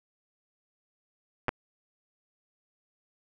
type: clicks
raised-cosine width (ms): 0.5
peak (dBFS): -12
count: 2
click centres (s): 1.483 / 1.491
effects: none